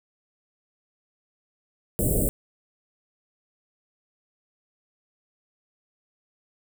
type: band-stop noise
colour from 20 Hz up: pink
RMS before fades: -23 dBFS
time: 1.99-2.29 s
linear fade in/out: 0 ms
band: 640 to 7800 Hz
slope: 96 dB/octave
effects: none